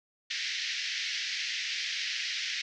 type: band-pass noise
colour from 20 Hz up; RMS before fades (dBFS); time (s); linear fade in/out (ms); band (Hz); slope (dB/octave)
pink; -34; 0.3-2.62; 10; 1800 to 5800; 48
effects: none